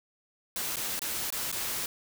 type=noise with dropouts; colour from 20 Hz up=white; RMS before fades=-33 dBFS; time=0.56-1.86 s; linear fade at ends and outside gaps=1 ms; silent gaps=0.759-0.768 / 0.993-1.018 / 1.303-1.324 / 1.516-1.526 s; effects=none